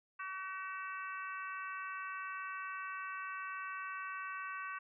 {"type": "harmonic tone", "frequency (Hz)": 379.5, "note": "F#4", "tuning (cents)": 44, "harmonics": [3, 4, 5, 6, 7], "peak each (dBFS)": [-43, -45, -50, -55, -50], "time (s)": [0.19, 4.79], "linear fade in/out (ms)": 10, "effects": []}